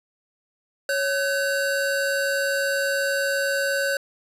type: tone pair together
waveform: square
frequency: 554 / 1522.3 Hz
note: C#5 / F#6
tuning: -1 / +49 cents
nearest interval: octave + perfect fourth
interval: 1750 cents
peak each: -25 dBFS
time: 0.89-3.97 s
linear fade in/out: 2 ms
effects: resampled to 32000 Hz